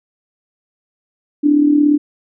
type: tone with amplitude modulation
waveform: sine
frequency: 293.7 Hz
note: D4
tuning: in tune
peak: -6 dBFS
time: 1.43-1.98 s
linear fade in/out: 20 ms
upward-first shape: sine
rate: 37.3 Hz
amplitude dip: 60%
effects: none